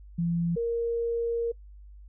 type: tone pair in turn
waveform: sine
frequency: 170 / 466.6 Hz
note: F3 / A#4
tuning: -46 / +2 cents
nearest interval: octave + perfect fourth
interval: 1748 cents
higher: second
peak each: -24 / -25 dBFS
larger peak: first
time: 0.18-0.56 / 0.56-1.52 s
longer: second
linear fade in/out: 10 ms
effects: noise-tail reverb RT60 0.1 s tail -24 dB re dry + added 50 Hz sine -45 dBFS peak until 2.08 s